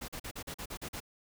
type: noise bursts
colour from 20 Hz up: pink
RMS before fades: -41 dBFS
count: 9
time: 0.01-1.003 s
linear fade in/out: 10 ms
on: 73 ms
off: 42 ms
effects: none